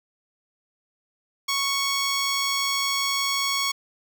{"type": "tone", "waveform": "10% pulse", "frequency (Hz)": 1108.7, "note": "C#6", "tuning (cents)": 0, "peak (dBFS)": -14, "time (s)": [1.48, 3.72], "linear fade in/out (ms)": 10, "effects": []}